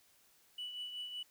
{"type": "tone with tremolo", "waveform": "sine", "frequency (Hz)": 2960, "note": "F#7", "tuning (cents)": 0, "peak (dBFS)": -37, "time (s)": [0.58, 1.23], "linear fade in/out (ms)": 5, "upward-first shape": "triangle", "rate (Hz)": 5.3, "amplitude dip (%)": 60, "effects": ["tanh soft clip ceiling -37 dBFS", "white hiss -68 dBFS RMS until 1.3 s"]}